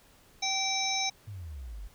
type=harmonic tone; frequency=773 Hz; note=G5; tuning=24 cents flat; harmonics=1 / 3 / 5 / 7 / 8; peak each=-34 / -34 / -34 / -34 / -34 dBFS; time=0.42-1.1 s; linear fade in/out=10 ms
type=exponential sweep; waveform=sine; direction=down; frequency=108.5 to 44.61 Hz; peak=-38 dBFS; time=1.27-1.88 s; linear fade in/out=10 ms
effects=pink hiss -60 dBFS RMS until 1.94 s